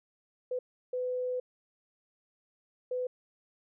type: tone bursts at uneven times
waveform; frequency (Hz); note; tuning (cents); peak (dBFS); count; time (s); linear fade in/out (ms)
sine; 502; B4; +28; -30; 3; 0.51-0.59 / 0.93-1.4 / 2.91-3.07; 5
effects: none